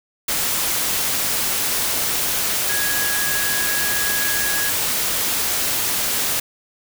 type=tone in noise; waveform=sine; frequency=1661.2 Hz; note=G#6; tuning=in tune; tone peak=-24 dBFS; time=2.69-4.7 s; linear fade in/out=5 ms; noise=white; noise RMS=-21 dBFS; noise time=0.28-6.4 s; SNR=-6 dB; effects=none